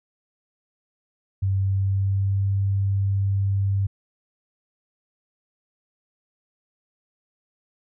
sine tone with pitch glide, 96.8 to 98.44 Hz, G2 to G2, -21 to +8 cents, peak -19 dBFS, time 1.42-3.87 s, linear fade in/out 10 ms, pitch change +29 cents, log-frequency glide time 1.56-2.49 s, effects none

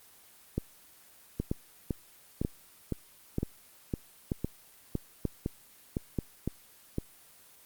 two click trains, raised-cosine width 3 ms, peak -17 / -16 dBFS, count 12 / 7, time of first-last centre 1.4-6.984 / 0.58-6.187 s, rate 1.97 / 1.07 Hz, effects white hiss -57 dBFS RMS until 7.65 s + Opus 24 kbps

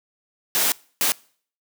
white noise bursts at uneven times, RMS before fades -20 dBFS, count 2, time 0.55-0.72 / 1.01-1.12 s, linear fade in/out 0 ms, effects noise-tail reverb RT60 0.5 s tail -24 dB re dry + high-pass 200 Hz 12 dB/octave

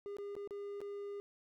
triangle tone with dropouts, 404.9 Hz, G#4, 44 cents flat, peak -39 dBFS, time 0.06-1.2 s, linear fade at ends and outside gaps 0 ms, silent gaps 0.168-0.185 / 0.353-0.365 / 0.475-0.508 / 0.805-0.815 s, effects none

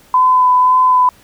sine tone with vibrato, 1009 Hz, B5, 37 cents sharp, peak -7 dBFS, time 0.14-1.09 s, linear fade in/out 2 ms, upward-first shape sine, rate 1.9 Hz, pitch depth 14 cents each way, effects pink hiss -47 dBFS RMS until 1.23 s

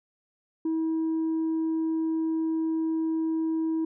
sine tone, 322 Hz, E4, 41 cents flat, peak -22 dBFS, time 0.65-3.85 s, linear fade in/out 5 ms, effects tanh soft clip ceiling -23 dBFS

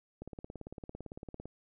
click train, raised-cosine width 2 ms, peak -30 dBFS, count 23, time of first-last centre 0.22-1.456 s, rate 17.8 Hz, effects none

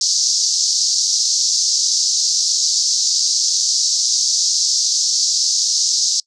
white band-pass noise, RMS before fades -17 dBFS, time 0.01-6.2 s, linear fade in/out 2 ms, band 4500 to 6500 Hz, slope 48 dB/octave, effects noise-tail reverb RT60 0.1 s tail -26 dB re dry

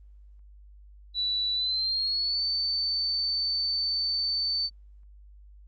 sine tone with pitch glide, 3951 to 4539 Hz, B7 to C#8, 0 to +40 cents, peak -25 dBFS, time 1.14-4.7 s, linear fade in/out 50 ms, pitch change +240 cents, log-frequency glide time 1.54-2.43 s, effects added 50 Hz sine -48 dBFS peak until 5.67 s + Opus 24 kbps

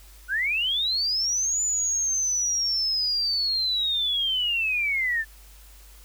sine linear two-way sweep, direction up then down, 1431 to 7040 to 1740 Hz, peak -22 dBFS, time 0.28-5.25 s, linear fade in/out 50 ms, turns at 1.62 s, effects added 50 Hz sine -47 dBFS peak until 6.04 s + white hiss -53 dBFS RMS until 6.04 s

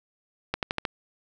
accelerating click train, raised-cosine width 0.3 ms, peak -10 dBFS, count 5, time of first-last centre 0.54-0.852 s, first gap 88 ms, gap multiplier 0.92, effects none

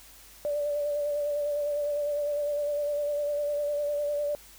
sine tone with vibrato, 584 Hz, D5, 10 cents flat, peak -26 dBFS, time 0.45-4.35 s, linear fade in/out 0 ms, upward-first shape sine, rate 9.9 Hz, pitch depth 26 cents each way, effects added 50 Hz sine -58 dBFS peak until 4.58 s + white hiss -52 dBFS RMS until 4.58 s

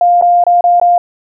sine tone with dropouts, 702 Hz, F5, 9 cents sharp, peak -5 dBFS, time 0.01-0.98 s, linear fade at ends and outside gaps 2 ms, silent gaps 0.213-0.223 / 0.439-0.466 / 0.609-0.64 / 0.799-0.814 s, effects none

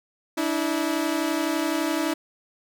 sawtooth tone pair together, 292.3 / 324.1 Hz, D4 / E4, -8 / -29 cents, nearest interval major second, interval 179 cents, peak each -23 / -21 dBFS, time 0.37-2.14 s, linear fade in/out 10 ms, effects none

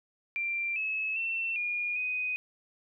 sine tone with pitch steps, 2365 / 2587 / 2692 / 2431 / 2498 Hz, D7 / E7 / E7 / D#7 / D#7, +12 / -33 / +36 / -41 / +6 cents, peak -29 dBFS, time 0.36-2.36 s, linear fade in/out 0 ms, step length 400 ms, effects none

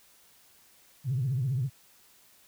sine tone with vibrato, 130 Hz, C3, 11 cents flat, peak -25 dBFS, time 1.04-1.7 s, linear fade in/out 50 ms, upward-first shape triangle, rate 15 Hz, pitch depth 220 cents each way, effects tanh soft clip ceiling -21 dBFS + white hiss -60 dBFS RMS until 2.47 s

